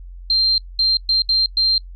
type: tone bursts at uneven times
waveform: sine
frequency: 4163 Hz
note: C8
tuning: 10 cents flat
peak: -13 dBFS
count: 5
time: 0.3-0.58 / 0.79-0.97 / 1.09-1.22 / 1.29-1.46 / 1.57-1.78 s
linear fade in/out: 2 ms
effects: noise-tail reverb RT60 0.1 s tail -26 dB re dry + added 44 Hz sine -33 dBFS peak until 1.95 s